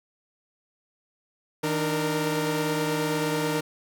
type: tone cluster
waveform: sawtooth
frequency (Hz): 158 / 298.1 / 464.7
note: D#3 / D4 / A#4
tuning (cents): +27 / +26 / -5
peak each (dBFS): -26 / -25 / -24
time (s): 1.63-3.61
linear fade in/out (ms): 10
effects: none